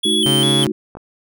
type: tone with vibrato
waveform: square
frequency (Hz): 3243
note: G#7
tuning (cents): -42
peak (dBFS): -16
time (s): 0.03-0.65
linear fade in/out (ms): 10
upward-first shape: square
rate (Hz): 2.5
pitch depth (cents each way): 68
type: chord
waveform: sine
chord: D# diminished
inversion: second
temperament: equal with one note detuned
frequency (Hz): 215.6 / 311.1 / 370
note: A3 / D#4 / F#4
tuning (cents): -35 / 0 / 0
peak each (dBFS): -22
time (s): 0.05-0.72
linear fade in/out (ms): 5
type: tone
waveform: sawtooth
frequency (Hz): 138.9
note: C#3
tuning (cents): +4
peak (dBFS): -14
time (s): 0.26-0.67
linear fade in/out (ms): 0
type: clicks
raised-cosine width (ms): 1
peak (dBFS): -20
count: 2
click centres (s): 0.952 / 0.97
effects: none